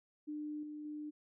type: tone with level steps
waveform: sine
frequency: 300 Hz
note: D4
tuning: 37 cents sharp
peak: -39 / -43 / -41 dBFS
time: 0.27-1.11 s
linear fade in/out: 20 ms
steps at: 0.63 / 0.85 s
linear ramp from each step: 2 ms
effects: none